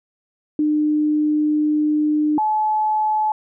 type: tone pair in turn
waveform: sine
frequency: 302 / 859.1 Hz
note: D4 / A5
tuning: +48 / -42 cents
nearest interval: octave + tritone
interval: 1810 cents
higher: second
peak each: -15 / -16 dBFS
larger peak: first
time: 0.59-2.38 / 2.38-3.32 s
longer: first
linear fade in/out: 2 ms
effects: none